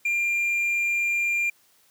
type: tone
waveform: triangle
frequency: 2392 Hz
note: D7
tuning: 31 cents sharp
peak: -20 dBFS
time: 0.05-1.5 s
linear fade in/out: 5 ms
effects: white hiss -61 dBFS RMS until 1.9 s + high-pass 80 Hz 12 dB/octave